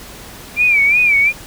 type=tone with vibrato; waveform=sine; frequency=2349 Hz; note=D7; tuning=in tune; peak=-9 dBFS; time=0.56-1.33 s; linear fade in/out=50 ms; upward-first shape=sine; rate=2.8 Hz; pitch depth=100 cents each way; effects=pink hiss -35 dBFS RMS until 1.46 s